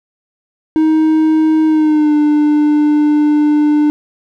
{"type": "tone with pitch glide", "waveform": "triangle", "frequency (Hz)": [314.3, 298.4], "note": ["D#4", "D4"], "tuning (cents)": [18, 28], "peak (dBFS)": -6, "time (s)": [0.76, 3.9], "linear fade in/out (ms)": 0, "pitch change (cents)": -90, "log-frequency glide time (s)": [1.66, 2.15], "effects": []}